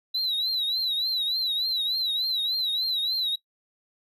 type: tone with vibrato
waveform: triangle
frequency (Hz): 3954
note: B7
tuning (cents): +1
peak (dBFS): -22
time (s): 0.14-3.36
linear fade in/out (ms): 10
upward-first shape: triangle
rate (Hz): 3.4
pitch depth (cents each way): 120
effects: noise-tail reverb RT60 0.1 s tail -19 dB re dry + tanh soft clip ceiling -18 dBFS